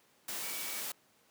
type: tone in noise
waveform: sine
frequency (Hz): 2273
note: C#7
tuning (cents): +43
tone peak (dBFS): -47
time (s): 0.43-0.81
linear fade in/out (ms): 5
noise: white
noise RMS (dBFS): -39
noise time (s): 0.28-0.92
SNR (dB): -11
effects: pink hiss -67 dBFS RMS until 1.3 s + high-pass 200 Hz 12 dB/octave